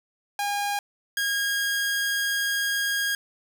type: tone pair in turn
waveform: sawtooth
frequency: 813 / 1630.7 Hz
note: G#5 / G#6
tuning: -37 / -32 cents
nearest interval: octave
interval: 1205 cents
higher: second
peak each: -21 / -20 dBFS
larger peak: second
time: 0.39-0.79 / 1.17-3.15 s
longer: second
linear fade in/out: 2 ms
effects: 8-bit